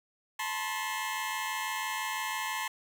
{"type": "tone cluster", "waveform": "20% pulse", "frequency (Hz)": [873, 973, 1059], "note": ["A5", "B5", "C6"], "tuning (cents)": [-14, -26, 21], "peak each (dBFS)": [-31, -34, -31], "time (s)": [0.39, 2.68], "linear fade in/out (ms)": 5, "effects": []}